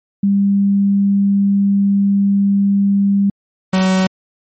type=tone pair in turn; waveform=sine / 45% pulse; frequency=199.1 / 187.93 Hz; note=G3 / F#3; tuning=+27 / +27 cents; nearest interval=minor second; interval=100 cents; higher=first; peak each=-10 / -11 dBFS; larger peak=first; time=0.23-3.3 / 3.73-4.07 s; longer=first; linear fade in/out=5 ms; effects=MP3 32 kbps

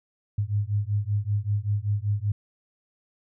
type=beating tone pair; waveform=sine; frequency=100.7 / 105.9 Hz; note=G2 / G#2; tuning=+47 / +34 cents; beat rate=5.2 Hz; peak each=-26 dBFS; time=0.38-2.32 s; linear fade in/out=5 ms; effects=none

